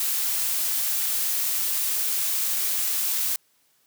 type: noise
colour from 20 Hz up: blue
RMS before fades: -25 dBFS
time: 0-3.36 s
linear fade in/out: 2 ms
effects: white hiss -65 dBFS RMS until 3.86 s + high-pass 100 Hz 12 dB/octave